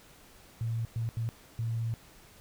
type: tone bursts at uneven times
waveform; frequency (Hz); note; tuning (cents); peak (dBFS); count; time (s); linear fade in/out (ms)
sine; 114.5; A#2; -31; -29; 4; 0.61-0.85 / 0.96-1.09 / 1.17-1.29 / 1.59-1.94; 0
effects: pink hiss -56 dBFS RMS until 2.4 s